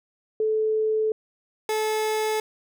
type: tone pair in turn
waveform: sine / 30% pulse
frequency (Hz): 435.3 / 433.1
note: A4 / A4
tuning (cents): -19 / -27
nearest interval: unison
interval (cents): 8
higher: first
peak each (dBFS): -20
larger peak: neither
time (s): 0.4-1.12 / 1.69-2.4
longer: first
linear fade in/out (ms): 2
effects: none